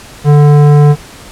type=tone with tanh clipping; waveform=sine; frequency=146.83 Hz; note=D3; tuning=in tune; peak=-4 dBFS; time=0.24-0.96 s; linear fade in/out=50 ms; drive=15 dB; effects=pink hiss -33 dBFS RMS until 1.31 s + low-pass 11000 Hz 12 dB/octave